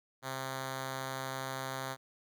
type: tone with notch filter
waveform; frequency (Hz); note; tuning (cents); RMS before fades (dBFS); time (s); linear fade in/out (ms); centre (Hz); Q
5% pulse; 132.6; C3; +23; -39; 0.22-1.97; 50; 330; 1.7
effects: none